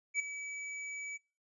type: tone with ADSR envelope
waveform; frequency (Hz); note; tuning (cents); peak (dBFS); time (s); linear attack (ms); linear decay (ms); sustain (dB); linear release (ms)
square; 2289; D7; -45; -28; 0.14-1.18; 56; 9; -12; 23
effects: noise-tail reverb RT60 0.4 s tail -26 dB re dry + resampled to 22050 Hz